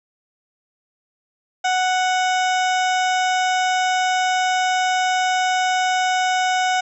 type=harmonic tone with a mistuned harmonic; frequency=740 Hz; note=F#5; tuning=in tune; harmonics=1 / 2 / 3 / 4 / 5 / 7 / 8 / 9 / 10; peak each=-18 / -24 / -28 / -30 / -32 / -35 / -36 / -37 / -38 dBFS; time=1.64-6.81 s; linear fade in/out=10 ms; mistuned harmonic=10; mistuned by=+39 cents; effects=none